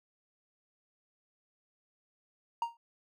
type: tone with exponential decay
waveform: triangle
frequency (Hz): 932.3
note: A#5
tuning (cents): 0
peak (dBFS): -24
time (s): 2.62-2.77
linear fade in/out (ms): 2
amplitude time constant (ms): 31
effects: none